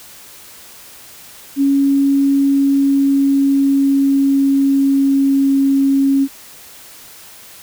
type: tone with pitch glide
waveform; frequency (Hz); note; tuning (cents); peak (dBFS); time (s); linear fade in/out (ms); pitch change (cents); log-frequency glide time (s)
sine; 277.2 to 273.9; C#4 to C#4; 0 to -21; -10; 1.56-6.28; 50; -21; 2.33-5.61
effects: white hiss -39 dBFS RMS until 7.62 s